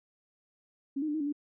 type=tone with pitch steps; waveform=sine; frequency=275.3 / 310.3 / 295.7 / 314.3 / 285.4 / 292.7 Hz; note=C#4 / D#4 / D4 / D#4 / D4 / D4; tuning=-12 / -5 / +12 / +18 / -49 / -6 cents; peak=-29 dBFS; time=0.96-1.326 s; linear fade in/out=10 ms; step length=61 ms; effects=none